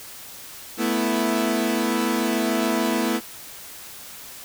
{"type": "chord", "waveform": "sawtooth", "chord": "A suspended second", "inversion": "none", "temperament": "equal", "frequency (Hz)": [220, 246.9, 329.6], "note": ["A3", "B3", "E4"], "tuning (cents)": [0, 0, 0], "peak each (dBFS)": -21, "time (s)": [0.77, 3.21], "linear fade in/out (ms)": 50, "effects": ["white hiss -40 dBFS RMS until 4.44 s"]}